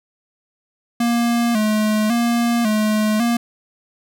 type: tone with vibrato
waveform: square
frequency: 224.7 Hz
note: A3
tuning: 37 cents sharp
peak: -16 dBFS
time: 1-3.37 s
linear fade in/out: 5 ms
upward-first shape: square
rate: 0.91 Hz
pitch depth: 84 cents each way
effects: none